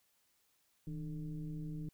sine tone with frequency modulation, 158.1 Hz, D#3, 28 cents sharp, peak -39 dBFS, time 0.87-1.89 s, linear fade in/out 2 ms, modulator 142 Hz, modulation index 0.85, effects white hiss -75 dBFS RMS until 1.93 s

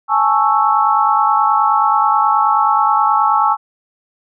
sine chord, A major seventh, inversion third, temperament equal, 830.6 / 880 / 1108.7 / 1318.5 Hz, G#5 / A5 / C#6 / E6, 0 / 0 / 0 / 0 cents, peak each -16 dBFS, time 0.08-3.57 s, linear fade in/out 50 ms, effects none

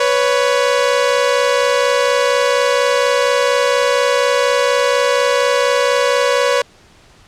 sawtooth tone pair together, 493.9 / 558.1 Hz, B4 / C#5, 0 / +12 cents, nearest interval major second, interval 212 cents, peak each -11 dBFS, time 0-6.62 s, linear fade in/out 5 ms, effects pink hiss -47 dBFS RMS until 7.27 s + low-pass 7000 Hz 12 dB/octave

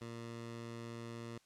15% pulse tone, 116.54 Hz, A#2, in tune, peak -38 dBFS, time 0.01-1.38 s, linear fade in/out 5 ms, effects white hiss -71 dBFS RMS until 1.45 s + low-pass 8000 Hz 12 dB/octave

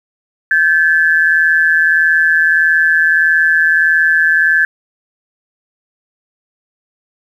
sine tone pair together, 1560 / 1721.6 Hz, G6 / A6, -9 / -38 cents, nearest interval major second, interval 171 cents, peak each -11 dBFS, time 0.51-4.65 s, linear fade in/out 2 ms, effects 7-bit

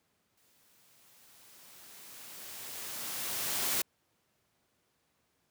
white noise with exponential growth, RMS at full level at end -30 dBFS, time 0.37-3.82 s, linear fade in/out 5 ms, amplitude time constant 750 ms, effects pink hiss -75 dBFS RMS until 5.5 s + high-pass 100 Hz 12 dB/octave

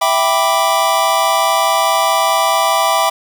square chord, E minor seventh, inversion none, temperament equal, 659.3 / 784 / 987.8 / 1174.7 Hz, E5 / G5 / B5 / D6, 0 / 0 / 0 / 0 cents, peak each -18 dBFS, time 0.01-3.1 s, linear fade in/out 10 ms, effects none

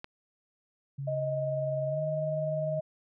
click, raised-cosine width 0.3 ms, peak -24 dBFS, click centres 0.044 s
sine tone with pitch glide, 138.59 to 151.13 Hz, C#3 to D3, 0 to +50 cents, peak -33 dBFS, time 0.98-2.8 s, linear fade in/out 10 ms, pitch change +150 cents, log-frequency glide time 1.88-2 s
sine tone with tremolo, 627 Hz, D#5, 13 cents sharp, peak -28 dBFS, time 1.07-2.81 s, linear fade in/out 10 ms, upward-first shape triangle, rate 20 Hz, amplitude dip 30%
effects none

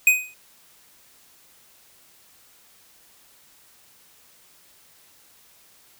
square tone with exponential decay, 2500 Hz, D#7, 8 cents sharp, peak -10 dBFS, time 0.07-0.34 s, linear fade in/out 2 ms, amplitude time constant 58 ms, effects white hiss -55 dBFS RMS until 5.99 s

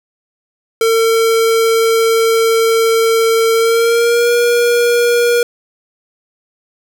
square tone with pitch glide, 452.9 to 477.1 Hz, A#4 to A#4, -50 to +40 cents, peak -10 dBFS, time 0.81-5.43 s, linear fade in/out 2 ms, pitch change +90 cents, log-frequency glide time 3.54-4.32 s, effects none

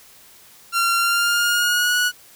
sawtooth tone with pitch glide, 1375 to 1465.2 Hz, F6 to F#6, -27 to -17 cents, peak -13 dBFS, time 0.72-2.12 s, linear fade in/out 50 ms, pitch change +110 cents, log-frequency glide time 0.96-1.97 s, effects white hiss -48 dBFS RMS until 2.35 s

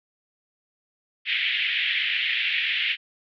pink band-pass noise, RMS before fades -25 dBFS, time 1.25-2.97 s, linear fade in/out 50 ms, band 1900 to 3400 Hz, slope 48 dB/octave, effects none

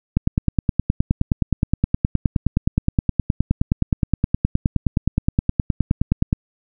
click train, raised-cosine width 5 ms, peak -3 dBFS, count 60, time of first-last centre 0.17-6.329 s, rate 9.58 Hz, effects none

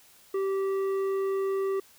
sine tone with tanh clipping, 388.4 Hz, G4, 16 cents flat, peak -27 dBFS, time 0.34-1.8 s, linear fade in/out 5 ms, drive 9 dB, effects white hiss -57 dBFS RMS until 1.98 s

